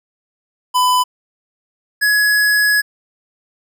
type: tone pair in turn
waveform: square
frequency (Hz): 1001 / 1683.5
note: B5 / G#6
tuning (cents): +23 / +23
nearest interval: major sixth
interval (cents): 900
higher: second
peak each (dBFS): -12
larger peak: neither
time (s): 0.74-1.04 / 2.01-2.82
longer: second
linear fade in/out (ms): 20
effects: none